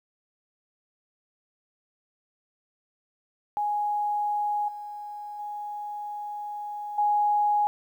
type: tone with level steps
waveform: sine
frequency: 831 Hz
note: G#5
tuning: 1 cent sharp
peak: -24 / -35 / -32 / -20 dBFS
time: 3.57-7.67 s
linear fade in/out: 0 ms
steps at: 4.68 / 5.39 / 6.98 s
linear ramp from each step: 5 ms
effects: 10-bit